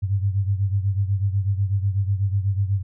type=beating tone pair; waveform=sine; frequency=96.9 / 105 Hz; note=G2 / G#2; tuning=-20 / +19 cents; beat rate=8.1 Hz; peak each=-20 / -25 dBFS; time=0.02-2.83 s; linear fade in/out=20 ms; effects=none